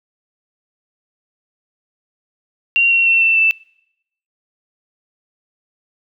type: tone with pitch steps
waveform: sine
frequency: 2759 / 2732 / 2705 / 2679 / 2653 Hz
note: F7 / F7 / E7 / E7 / E7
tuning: -22 / -39 / +44 / +27 / +10 cents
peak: -10 dBFS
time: 2.76-3.51 s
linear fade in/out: 0 ms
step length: 150 ms
effects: noise-tail reverb RT60 0.8 s tail -24 dB re dry

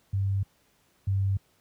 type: tone pair in turn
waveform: sine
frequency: 98 / 97.55 Hz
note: G2 / G2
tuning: 0 / -8 cents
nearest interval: unison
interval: 8 cents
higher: first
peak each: -23 / -22 dBFS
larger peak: second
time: 0.13-0.43 / 1.07-1.37 s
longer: neither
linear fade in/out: 5 ms
effects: pink hiss -66 dBFS RMS until 1.6 s + high-pass 60 Hz 12 dB/octave

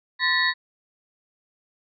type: tone cluster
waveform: sine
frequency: 1026 / 1770 / 1935 / 3805 / 4368 Hz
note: C6 / A6 / B6 / A#7 / C#8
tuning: -34 / +10 / -36 / +35 / -26 cents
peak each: -28 / -24 / -23 / -27 / -28 dBFS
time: 0.19-0.54 s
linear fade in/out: 50 ms
effects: none

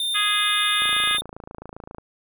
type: tone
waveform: square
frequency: 3613 Hz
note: A7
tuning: 45 cents sharp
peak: -23 dBFS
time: 0-1.21 s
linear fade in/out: 2 ms
type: harmonic tone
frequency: 415.3 Hz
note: G#4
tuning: in tune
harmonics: 3 / 4 / 5 / 6 / 7 / 8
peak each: -26 / -27 / -28 / -29 / -29 / -30 dBFS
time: 0.14-1.18 s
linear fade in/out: 20 ms
type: click train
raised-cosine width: 1 ms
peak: -23 dBFS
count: 33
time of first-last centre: 0.82-1.984 s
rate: 27.5 Hz
effects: none

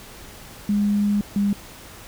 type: tone pair in turn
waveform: sine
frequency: 205.2 / 202 Hz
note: G#3 / G#3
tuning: -21 / -48 cents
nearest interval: unison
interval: 27 cents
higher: first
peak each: -17 dBFS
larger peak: neither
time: 0.69-1.21 / 1.36-1.53 s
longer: first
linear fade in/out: 2 ms
effects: added 50 Hz sine -49 dBFS peak until 2.07 s + pink hiss -42 dBFS RMS until 2.07 s

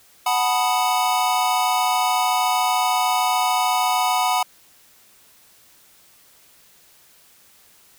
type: chord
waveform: square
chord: B dominant seventh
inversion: second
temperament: equal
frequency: 740 / 880 / 987.8 / 1244.5 Hz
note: F#5 / A5 / B5 / D#6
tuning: 0 / 0 / 0 / 0 cents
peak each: -22 / -27 / -23 / -27 dBFS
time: 0.26-4.43 s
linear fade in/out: 5 ms
effects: white hiss -53 dBFS RMS until 7.98 s

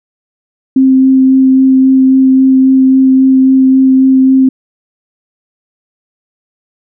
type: tone with vibrato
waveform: sine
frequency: 263.4 Hz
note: C4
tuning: 12 cents sharp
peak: -3 dBFS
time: 0.76-4.49 s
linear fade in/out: 5 ms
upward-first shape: sine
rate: 3.7 Hz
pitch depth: 9 cents each way
effects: none

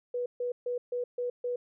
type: tone bursts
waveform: sine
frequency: 489.4 Hz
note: B4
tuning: 16 cents flat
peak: -29 dBFS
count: 6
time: 0.14-1.56 s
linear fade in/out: 5 ms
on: 120 ms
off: 140 ms
effects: none

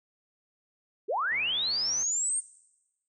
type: linear sweep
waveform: sine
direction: up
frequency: 340 to 8810 Hz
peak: -26 dBFS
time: 1.08-2.41 s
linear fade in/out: 20 ms
type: click train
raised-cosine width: 0.5 ms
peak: -33 dBFS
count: 89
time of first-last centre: 1.32-2.03 s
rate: 124 Hz
effects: noise-tail reverb RT60 1.0 s tail -20 dB re dry

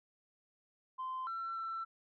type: tone with pitch steps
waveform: sine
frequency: 1036 / 1348 / 1339 Hz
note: C6 / E6 / E6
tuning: -17 / +38 / +27 cents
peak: -36 dBFS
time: 0.98-1.85 s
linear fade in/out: 20 ms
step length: 290 ms
effects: tanh soft clip ceiling -34 dBFS

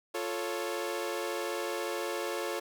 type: chord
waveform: sawtooth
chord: F augmented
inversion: none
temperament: equal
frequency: 349.2 / 440 / 554.4 Hz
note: F4 / A4 / C#5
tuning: 0 / 0 / 0 cents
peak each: -33 dBFS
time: 0.14-2.6 s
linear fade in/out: 10 ms
effects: none

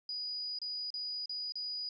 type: tone with dropouts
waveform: sine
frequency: 4923 Hz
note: D#8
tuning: 19 cents flat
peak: -36 dBFS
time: 0.09-1.89 s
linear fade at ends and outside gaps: 2 ms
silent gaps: 0.588-0.616 / 0.904-0.94 / 1.258-1.294 / 1.522-1.555 s
effects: none

